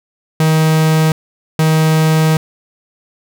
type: tone bursts at uneven times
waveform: 45% pulse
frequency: 157.9 Hz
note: D#3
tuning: 26 cents sharp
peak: -9 dBFS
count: 2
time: 0.4-1.12 / 1.59-2.37 s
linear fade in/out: 2 ms
effects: none